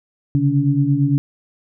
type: tone cluster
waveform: sine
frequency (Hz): 135.7 / 144.5 / 283.9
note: C#3 / D3 / C#4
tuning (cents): -36 / -28 / +41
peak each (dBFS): -18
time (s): 0.35-1.18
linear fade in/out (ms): 0
effects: none